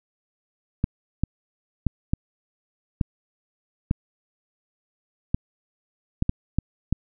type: clicks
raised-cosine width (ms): 5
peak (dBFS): -8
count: 11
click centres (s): 0.841 / 1.236 / 1.867 / 2.135 / 3.012 / 3.911 / 5.345 / 6.224 / 6.294 / 6.586 / 6.926
effects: none